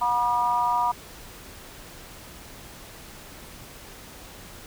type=tone with amplitude modulation; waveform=sine; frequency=966 Hz; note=B5; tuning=39 cents flat; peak=-16 dBFS; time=0.01-0.92 s; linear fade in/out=10 ms; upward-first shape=sine; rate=244 Hz; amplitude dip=95%; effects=pink hiss -44 dBFS RMS until 4.66 s